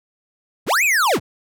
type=linear two-way sweep; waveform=square; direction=up then down; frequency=35.12 to 2616 to 35.12 Hz; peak=-15 dBFS; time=0.66-1.2 s; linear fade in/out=50 ms; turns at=0.84 s; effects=none